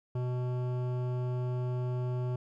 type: tone with hard clipping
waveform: sine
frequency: 124.7 Hz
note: B2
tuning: 17 cents sharp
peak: -32 dBFS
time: 0.15-2.36 s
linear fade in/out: 5 ms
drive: 14 dB
effects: none